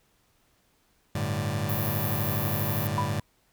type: chord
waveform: sawtooth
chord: G suspended second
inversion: none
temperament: just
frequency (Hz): 98 / 110.25 / 147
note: G2 / A2 / D3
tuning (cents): 0 / +4 / +2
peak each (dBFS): -27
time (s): 1.15-3.2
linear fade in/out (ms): 5
type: band-stop noise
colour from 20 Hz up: white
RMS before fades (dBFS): -33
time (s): 1.69-2.87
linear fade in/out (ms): 2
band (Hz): 1200 to 11000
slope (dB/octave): 96
type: tone with exponential decay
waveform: sine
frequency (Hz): 987.8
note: B5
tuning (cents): 0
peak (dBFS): -22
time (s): 2.98-3.22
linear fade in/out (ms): 0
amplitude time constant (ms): 52
effects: pink hiss -67 dBFS RMS until 3.52 s